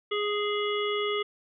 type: harmonic tone with a mistuned harmonic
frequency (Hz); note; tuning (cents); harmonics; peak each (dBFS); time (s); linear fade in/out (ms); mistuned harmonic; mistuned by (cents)
415.3; G#4; 0; 1 / 3 / 5 / 7 / 8; -28 / -33 / -35 / -36 / -37; 0.11-1.23; 10; 8; +26
effects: none